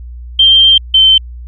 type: tone pair in turn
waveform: sine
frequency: 3156 / 3095 Hz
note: G7 / G7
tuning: +11 / -23 cents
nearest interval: unison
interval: 34 cents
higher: first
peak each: -3 dBFS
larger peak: neither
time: 0.39-0.78 / 0.94-1.18 s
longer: first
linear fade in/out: 5 ms
effects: added 60 Hz sine -25 dBFS peak until 1.47 s